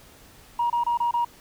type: tone bursts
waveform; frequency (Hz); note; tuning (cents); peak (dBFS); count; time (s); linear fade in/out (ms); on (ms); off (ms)
sine; 950; A#5; +33; -19; 5; 0.59-1.248; 5; 110; 27
effects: tanh soft clip ceiling -17 dBFS + pink hiss -51 dBFS RMS until 1.4 s